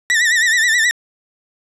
40% pulse tone with vibrato, 1864.7 Hz, A#6, in tune, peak -11 dBFS, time 0.1-0.91 s, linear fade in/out 0 ms, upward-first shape sine, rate 9.4 Hz, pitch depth 100 cents each way, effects resampled to 24000 Hz + 8-bit

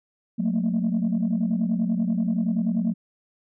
sine tone cluster, 182.5 / 221.4 / 231.8 Hz, F#3 / A3 / A#3, -24 / +11 / -10 cents, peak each -24 dBFS, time 0.38-2.94 s, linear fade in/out 20 ms, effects tanh soft clip ceiling -16 dBFS

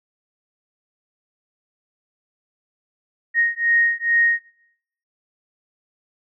sine beating tone pair, 1864.7 / 1867 Hz, A#6 / A#6, 0 / +2 cents, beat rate 2.3 Hz, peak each -19 dBFS, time 3.34-4.4 s, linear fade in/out 50 ms, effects noise-tail reverb RT60 0.7 s tail -18 dB re dry

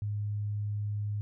sine tone, 103.83 Hz, G#2, in tune, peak -30 dBFS, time 0.02-1.21 s, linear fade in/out 0 ms, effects none

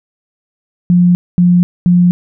sine tone bursts, 176.9 Hz, F3, 23 cents sharp, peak -5 dBFS, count 3, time 0.9-2.11 s, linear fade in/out 0 ms, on 250 ms, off 230 ms, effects none

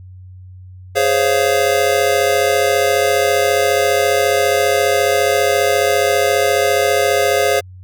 square chord, Db major seventh, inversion second, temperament just, 415.8 / 519.7 / 554.4 / 693 Hz, Ab4 / C5 / Db5 / F5, +2 / -12 / 0 / -14 cents, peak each -19 dBFS, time 0.95-7.61 s, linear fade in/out 20 ms, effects added 92 Hz sine -34 dBFS peak until 7.83 s

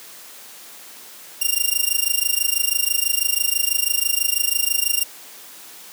5% pulse tone with amplitude modulation, 2794 Hz, F7, in tune, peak -5 dBFS, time 1.41-5.04 s, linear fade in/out 10 ms, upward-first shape sine, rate 26.1 Hz, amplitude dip 90%, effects white hiss -41 dBFS RMS until 5.92 s + high-pass 200 Hz 12 dB/octave

